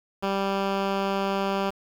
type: tone with low-pass filter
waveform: 10% pulse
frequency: 196 Hz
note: G3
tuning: in tune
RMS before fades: -26 dBFS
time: 0.22-1.71 s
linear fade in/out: 20 ms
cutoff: 3900 Hz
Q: 0.62
effects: 7-bit